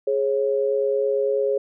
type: tone pair together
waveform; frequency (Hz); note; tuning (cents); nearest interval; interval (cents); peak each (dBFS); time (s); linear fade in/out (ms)
sine; 416.9 / 546; G#4 / C#5; +7 / -26; perfect fourth; 467; -21 / -22; 0.07-1.58; 5
effects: none